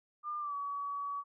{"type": "tone with pitch glide", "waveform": "sine", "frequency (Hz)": [1202, 1135.2], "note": ["D6", "C#6"], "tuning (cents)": [40, 41], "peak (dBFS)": -35, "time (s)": [0.23, 1.24], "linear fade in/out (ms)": 50, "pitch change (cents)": -99, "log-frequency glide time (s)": [0.39, 0.55], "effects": []}